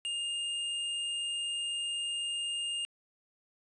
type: tone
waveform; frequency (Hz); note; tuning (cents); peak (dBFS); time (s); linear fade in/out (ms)
square; 2822; F7; +17; -33; 0.05-2.85; 0
effects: resampled to 24000 Hz + 11-bit